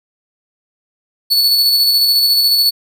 45% pulse tone with tremolo, 4435 Hz, C#8, in tune, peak -8 dBFS, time 1.3-2.71 s, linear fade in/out 20 ms, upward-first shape square, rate 14 Hz, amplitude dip 25%, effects none

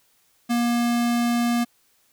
square tone, 237.8 Hz, A#3, 35 cents sharp, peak -20 dBFS, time 0.49-1.65 s, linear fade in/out 20 ms, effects white hiss -63 dBFS RMS until 2.12 s

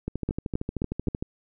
two click trains, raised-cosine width 3 ms, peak -13 / -16 dBFS, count 4 / 16, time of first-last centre 0.29-1.084 / 0.08-1.225 s, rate 3.78 / 13.1 Hz, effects none

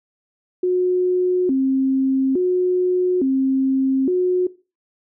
sine tone with vibrato, 311.1 Hz, D#4, in tune, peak -15 dBFS, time 0.63-4.47 s, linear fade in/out 5 ms, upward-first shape square, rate 0.58 Hz, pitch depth 270 cents each way, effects noise-tail reverb RT60 0.3 s tail -17 dB re dry

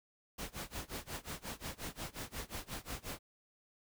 pink noise with tremolo, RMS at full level -41 dBFS, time 0.38-3.19 s, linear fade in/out 10 ms, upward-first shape sine, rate 5.6 Hz, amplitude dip 95%, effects none

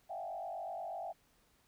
sine tone with frequency modulation, 721 Hz, F#5, 45 cents flat, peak -39 dBFS, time 0.09-1.13 s, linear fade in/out 20 ms, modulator 48.2 Hz, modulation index 1.7, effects pink hiss -71 dBFS RMS until 1.67 s

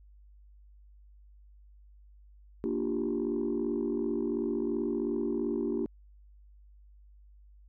sine chord, G minor seventh, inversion first, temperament equal, 233.1 / 293.7 / 349.2 / 392 Hz, Bb3 / D4 / F4 / G4, 0 / 0 / 0 / 0 cents, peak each -33 dBFS, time 2.64-5.86 s, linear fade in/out 0 ms, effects tanh soft clip ceiling -22 dBFS + added 50 Hz sine -53 dBFS peak until 7.68 s

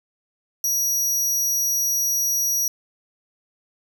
sawtooth tone, 5780 Hz, F#8, 41 cents flat, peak -17 dBFS, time 0.64-2.68 s, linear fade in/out 2 ms, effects none

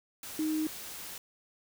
sine tone in noise, 311.1 Hz, D#4, in tune, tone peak -28 dBFS, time 0.39-0.67 s, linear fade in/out 2 ms, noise white, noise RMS -43 dBFS, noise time 0.23-1.18 s, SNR +12 dB, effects none

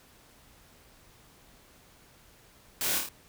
white noise with echo, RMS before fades -31 dBFS, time 2.81-2.98 s, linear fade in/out 0 ms, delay 27 ms, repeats 4, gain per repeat -3 dB, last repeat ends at 3.088 s, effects pink hiss -58 dBFS RMS until 3.28 s

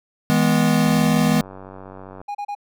square chord, E major, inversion none, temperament equal with one note detuned, 161.61 / 207.7 / 246.9 Hz, E3 / G#3 / B3, -34 / 0 / 0 cents, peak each -20 dBFS, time 0.3-1.41 s, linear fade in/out 0 ms
click train, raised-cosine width 1 ms, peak -24 dBFS, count 130, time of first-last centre 0.86-2.215 s, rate 95.2 Hz
triangle tone bursts, 819 Hz, G#5, 24 cents flat, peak -23 dBFS, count 3, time 2.28-2.551 s, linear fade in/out 10 ms, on 69 ms, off 32 ms
effects none

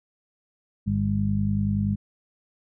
harmonic tone, 50.5 Hz, G#1, 48 cents flat, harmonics 1 / 2 / 3 / 4, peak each -34 / -25 / -32 / -24 dBFS, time 0.86-1.96 s, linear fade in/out 20 ms, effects none

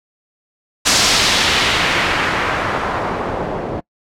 white noise with low-pass filter sweep, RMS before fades -17 dBFS, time 0.85-3.81 s, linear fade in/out 20 ms, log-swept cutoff 6200 to 540 Hz, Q 1.1, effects noise-tail reverb RT60 0.1 s tail -25 dB re dry

